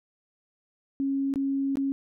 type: tone with dropouts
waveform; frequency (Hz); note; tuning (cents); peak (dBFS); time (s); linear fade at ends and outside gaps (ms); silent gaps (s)
sine; 273.9; C#4; -21; -24; 1-1.92; 0; 1.339-1.358 / 1.756-1.771
effects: none